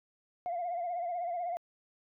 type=tone with vibrato; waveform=sine; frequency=698.5 Hz; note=F5; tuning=in tune; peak=-31 dBFS; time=0.46-1.57 s; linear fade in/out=0 ms; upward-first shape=sine; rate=16 Hz; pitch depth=65 cents each way; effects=tanh soft clip ceiling -29 dBFS